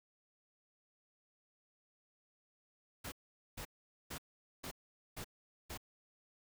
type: noise bursts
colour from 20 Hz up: pink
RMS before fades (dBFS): -45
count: 6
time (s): 3.04-5.776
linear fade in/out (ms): 10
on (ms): 81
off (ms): 450
effects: none